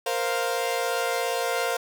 sawtooth chord, Bb suspended second, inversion none, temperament equal, 466.2 / 523.3 / 698.5 Hz, Bb4 / C5 / F5, 0 / 0 / 0 cents, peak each -25 dBFS, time 0.06-1.77 s, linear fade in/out 5 ms, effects none

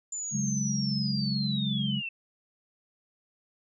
sine linear sweep, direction down, 7120 to 2637 Hz, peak -32 dBFS, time 0.12-2.09 s, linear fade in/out 5 ms
sine chord, C# suspended fourth, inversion none, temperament equal, 138.59 / 185 / 207.7 Hz, C#3 / F#3 / G#3, 0 / 0 / 0 cents, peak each -31 / -34 / -30 dBFS, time 0.31-2.02 s, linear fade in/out 50 ms
effects none

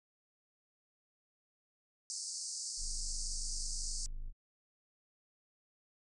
pink band-pass noise, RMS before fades -42 dBFS, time 2.1-4.06 s, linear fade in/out 0 ms, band 4600 to 9100 Hz, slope 96 dB/octave
triangle tone, 26 Hz, G#0, 3 cents sharp, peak -36 dBFS, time 2.77-4.33 s, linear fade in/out 50 ms
effects none

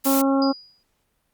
blue noise, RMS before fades -25 dBFS, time 0.04-0.22 s, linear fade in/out 10 ms
harmonic tone, 272.3 Hz, C#4, 31 cents flat, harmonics 1 / 2 / 3 / 4 / 5, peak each -18 / -24 / -28 / -30 / -32 dBFS, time 0.05-0.53 s, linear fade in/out 20 ms
sine tone with exponential decay, 4900 Hz, D#8, 27 cents flat, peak -25 dBFS, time 0.42-0.83 s, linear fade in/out 1 ms, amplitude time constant 88 ms
effects pink hiss -70 dBFS RMS until 1.33 s + Opus 48 kbps

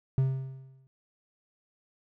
triangle tone with exponential decay, 132.7 Hz, C3, 25 cents sharp, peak -18 dBFS, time 0.18-0.87 s, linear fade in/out 0 ms, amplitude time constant 150 ms, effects none

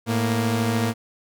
sawtooth tone pair together, 110 / 233.5 Hz, A2 / A#3, 0 / +3 cents, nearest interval octave + minor second, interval 1303 cents, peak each -19 dBFS, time 0.06-0.94 s, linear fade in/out 50 ms, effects none

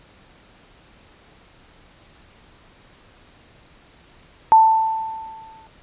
sine tone with exponential decay, 887 Hz, A5, 14 cents sharp, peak -6 dBFS, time 4.52-5.67 s, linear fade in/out 0 ms, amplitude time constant 250 ms, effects pink hiss -51 dBFS RMS until 5.82 s + resampled to 8000 Hz

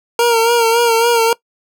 25% pulse tone with vibrato, 464 Hz, A#4, 8 cents flat, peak -6 dBFS, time 0.19-1.33 s, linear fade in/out 2 ms, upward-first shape sine, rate 3.6 Hz, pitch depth 46 cents each way, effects noise-tail reverb RT60 0.1 s tail -21 dB re dry

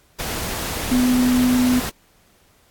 sine tone in noise, 250 Hz, B3, 21 cents sharp, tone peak -14 dBFS, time 0.91-1.8 s, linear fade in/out 10 ms, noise pink, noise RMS -26 dBFS, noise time 0.19-1.9 s, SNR +9 dB, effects pink hiss -57 dBFS RMS until 2.7 s + AAC 64 kbps

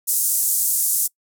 white band-pass noise, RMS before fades -20 dBFS, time 0.07-1.08 s, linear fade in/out 20 ms, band 7300 to 14000 Hz, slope 24 dB/octave, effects noise-tail reverb RT60 0.1 s tail -24 dB re dry

